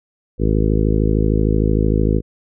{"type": "harmonic tone", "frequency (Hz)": 53.2, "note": "G#1", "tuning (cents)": 42, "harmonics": [1, 2, 3, 4, 5, 6, 7, 8, 9], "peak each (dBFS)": [-17, -20, -22, -23, -24, -25, -25, -26, -27], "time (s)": [0.38, 2.22], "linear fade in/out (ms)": 50, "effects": []}